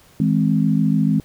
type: chord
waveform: sine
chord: E augmented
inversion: none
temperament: equal with one note detuned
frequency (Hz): 160.77 / 207.7 / 261.6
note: E3 / G#3 / B#3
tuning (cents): -43 / 0 / 0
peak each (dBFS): -18 / -18 / -20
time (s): 0.2-1.2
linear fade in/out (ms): 2
effects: pink hiss -51 dBFS RMS until 1.24 s